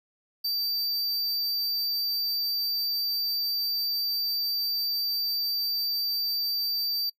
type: tone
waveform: square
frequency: 4651 Hz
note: D8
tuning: 18 cents flat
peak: -26 dBFS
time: 0.44-7.1 s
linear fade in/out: 10 ms
effects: noise-tail reverb RT60 0.1 s tail -24 dB re dry